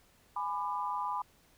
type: chord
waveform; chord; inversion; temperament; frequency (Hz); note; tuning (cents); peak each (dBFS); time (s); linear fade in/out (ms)
sine; G# diminished; none; just; 830.6 / 996.7 / 1196.1; G#5 / B5 / D6; 0 / +16 / +31; -38 / -34 / -39; 0.36-1.22; 5
effects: pink hiss -65 dBFS RMS until 1.57 s